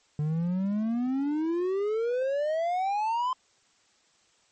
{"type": "exponential sweep", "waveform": "triangle", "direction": "up", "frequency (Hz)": [146.83, 1037], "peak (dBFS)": -23, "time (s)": [0.19, 3.33], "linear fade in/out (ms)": 2, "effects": ["white hiss -65 dBFS RMS until 4.51 s", "MP3 32 kbps"]}